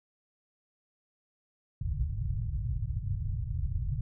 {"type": "low-pass noise", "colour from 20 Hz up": "white", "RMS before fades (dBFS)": -32, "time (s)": [1.81, 4.01], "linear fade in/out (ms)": 5, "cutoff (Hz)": 130, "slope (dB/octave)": 48, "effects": []}